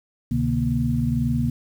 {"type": "tone cluster", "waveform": "sine", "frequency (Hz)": [68.9, 126.8, 148.8, 236.4], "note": ["C#2", "B2", "D3", "A#3"], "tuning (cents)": [-10, 46, 23, 24], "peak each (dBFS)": [-28, -24, -26, -23], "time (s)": [0.31, 1.5], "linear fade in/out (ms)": 5, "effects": ["8-bit"]}